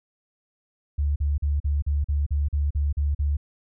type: tone bursts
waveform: sine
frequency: 72.4 Hz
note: D2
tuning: 24 cents flat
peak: -20 dBFS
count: 11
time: 0.98-3.37 s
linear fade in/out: 10 ms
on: 180 ms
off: 41 ms
effects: none